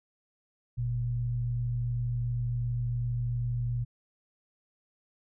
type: tone pair together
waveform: sine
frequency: 47.58 / 120 Hz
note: F#1 / B2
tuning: +49 / -49 cents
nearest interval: octave + major third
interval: 1602 cents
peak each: -37 / -28 dBFS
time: 0.77-3.85 s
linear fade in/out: 20 ms
effects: none